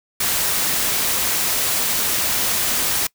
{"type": "noise", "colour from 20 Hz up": "white", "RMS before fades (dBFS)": -20, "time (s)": [0.2, 3.07], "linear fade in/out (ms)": 5, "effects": ["noise-tail reverb RT60 0.1 s tail -23 dB re dry"]}